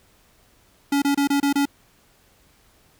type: tone bursts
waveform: square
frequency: 282.1 Hz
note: C#4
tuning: 30 cents sharp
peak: -18 dBFS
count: 6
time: 0.92-1.655 s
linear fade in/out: 5 ms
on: 100 ms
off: 27 ms
effects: pink hiss -58 dBFS RMS until 2.99 s